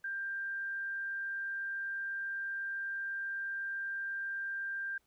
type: tone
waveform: sine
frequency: 1587 Hz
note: G6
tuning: 21 cents sharp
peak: -35 dBFS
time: 0.04-4.98 s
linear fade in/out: 5 ms
effects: pink hiss -75 dBFS RMS until 5.06 s